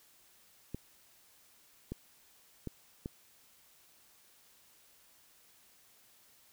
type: clicks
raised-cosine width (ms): 3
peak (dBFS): -25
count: 4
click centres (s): 0.746 / 1.92 / 2.673 / 3.059
effects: white hiss -64 dBFS RMS until 6.52 s